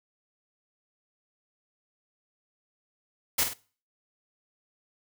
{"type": "noise with echo", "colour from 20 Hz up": "white", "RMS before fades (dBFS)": -24, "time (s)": [3.38, 3.44], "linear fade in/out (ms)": 10, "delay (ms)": 49, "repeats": 2, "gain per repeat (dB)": -7, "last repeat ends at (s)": 3.538, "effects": ["noise-tail reverb RT60 0.4 s tail -21 dB re dry"]}